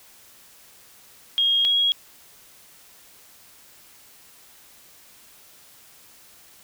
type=tone pair in turn; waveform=sine; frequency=3258 / 3303 Hz; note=G#7 / G#7; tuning=-34 / -10 cents; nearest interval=unison; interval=24 cents; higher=second; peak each=-17 dBFS; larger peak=neither; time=1.38-1.65 / 1.65-1.92 s; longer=neither; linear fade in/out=0 ms; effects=white hiss -51 dBFS RMS until 6.63 s